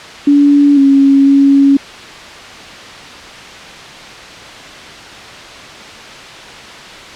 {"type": "tone with pitch steps", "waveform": "sine", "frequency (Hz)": [286.4, 275.4, 277.6], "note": ["D4", "C#4", "C#4"], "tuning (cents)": [-43, -11, 3], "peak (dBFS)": -4, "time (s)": [0.27, 1.77], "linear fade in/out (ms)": 5, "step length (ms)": 500, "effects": ["white hiss -30 dBFS RMS until 7.15 s", "low-pass 4000 Hz 12 dB/octave"]}